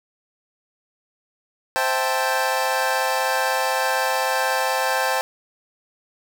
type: chord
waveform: 25% pulse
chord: A minor seventh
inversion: first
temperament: equal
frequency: 523.3 / 659.3 / 784 / 880 Hz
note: C5 / E5 / G5 / A5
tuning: 0 / 0 / 0 / 0 cents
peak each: -21 / -25 / -21 / -21 dBFS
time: 1.76-5.21 s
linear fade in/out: 0 ms
effects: none